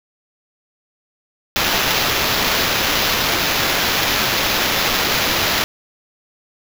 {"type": "noise with sample-and-hold", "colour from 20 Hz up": "violet", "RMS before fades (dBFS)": -18, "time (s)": [1.56, 5.64], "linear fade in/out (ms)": 0, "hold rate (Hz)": 8820, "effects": []}